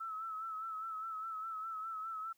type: tone with vibrato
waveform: sine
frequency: 1308 Hz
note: E6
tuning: 14 cents flat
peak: -39 dBFS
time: 0-2.33 s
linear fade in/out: 10 ms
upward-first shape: sine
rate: 4.9 Hz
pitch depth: 46 cents each way
effects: white hiss -75 dBFS RMS until 2.37 s